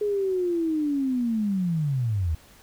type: linear sweep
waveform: sine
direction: down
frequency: 421.3 to 74.5 Hz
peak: -22 dBFS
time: 0.01-2.35 s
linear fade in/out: 5 ms
effects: pink hiss -53 dBFS RMS until 2.62 s